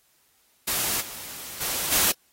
white noise with level steps, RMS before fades -26 / -38 / -28 / -21 dBFS, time 0.67-2.12 s, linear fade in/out 10 ms, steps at 1 / 1.6 / 1.91 s, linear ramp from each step 20 ms, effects white hiss -64 dBFS RMS until 2.32 s + AAC 48 kbps

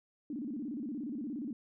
sine tone with vibrato, 262.3 Hz, C4, 4 cents sharp, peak -36 dBFS, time 0.3-1.53 s, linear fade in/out 2 ms, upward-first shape square, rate 17 Hz, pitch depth 220 cents each way, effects none

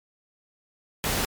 pink noise, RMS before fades -26 dBFS, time 1.04-1.25 s, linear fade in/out 0 ms, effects MP3 96 kbps

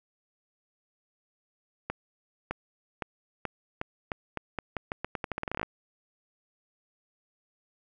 accelerating click train, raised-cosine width 0.5 ms, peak -16 dBFS, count 23, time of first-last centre 1.9-5.63 s, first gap 610 ms, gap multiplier 0.84, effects none

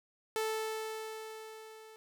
sawtooth tone with level ramp, 438.9 Hz, A4, 4 cents flat, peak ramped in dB -27 to -48 dBFS, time 0.36-1.96 s, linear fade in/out 0 ms, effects none

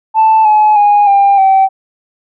sine tone with pitch steps, 880 / 851.5 / 823.9 / 797.2 / 771.4 Hz, A5 / G#5 / G#5 / G5 / G5, 0 / +43 / -14 / +29 / -28 cents, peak -3 dBFS, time 0.14-1.69 s, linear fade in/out 50 ms, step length 310 ms, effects tanh soft clip ceiling -2 dBFS

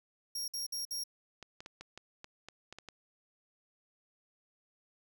sawtooth tone bursts, 5588 Hz, F8, in tune, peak -33 dBFS, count 4, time 0.35-1.038 s, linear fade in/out 5 ms, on 130 ms, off 56 ms
clicks, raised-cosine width 0.2 ms, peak -29 dBFS, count 10, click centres 1.427 / 1.605 / 1.661 / 1.81 / 1.976 / 2.244 / 2.486 / 2.726 / 2.786 / 2.887 s
effects none

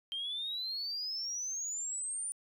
sine exponential sweep, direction up, 3136 to 9370 Hz, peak -34 dBFS, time 0.12-2.32 s, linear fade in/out 0 ms, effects tanh soft clip ceiling -31 dBFS

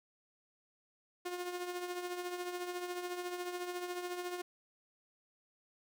sawtooth tone with tremolo, 356.7 Hz, F4, 37 cents sharp, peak -32 dBFS, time 1.25-4.42 s, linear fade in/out 10 ms, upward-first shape triangle, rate 14 Hz, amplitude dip 60%, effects none

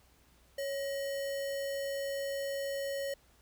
sine tone with sample-and-hold, 554.4 Hz, C#5, in tune, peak -33 dBFS, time 0.58-3.14 s, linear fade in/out 5 ms, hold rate 2450 Hz, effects added 60 Hz sine -66 dBFS peak until 3.41 s + pink hiss -66 dBFS RMS until 3.41 s

